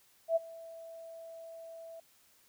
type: tone with ADSR envelope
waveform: sine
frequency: 659.3 Hz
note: E5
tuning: in tune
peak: -23 dBFS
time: 0.28-2 s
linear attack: 79 ms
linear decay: 23 ms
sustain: -22 dB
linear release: 4 ms
effects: white hiss -66 dBFS RMS until 2.48 s